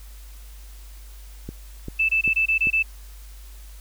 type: click train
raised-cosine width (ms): 3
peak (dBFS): -19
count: 4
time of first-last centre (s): 1.49-2.671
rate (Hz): 2.54
type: tone bursts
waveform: sine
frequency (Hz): 2637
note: E7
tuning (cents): 0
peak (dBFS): -17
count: 7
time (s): 1.99-2.828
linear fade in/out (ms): 10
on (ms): 100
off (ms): 23
effects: added 50 Hz sine -39 dBFS peak until 3.8 s + white hiss -51 dBFS RMS until 3.8 s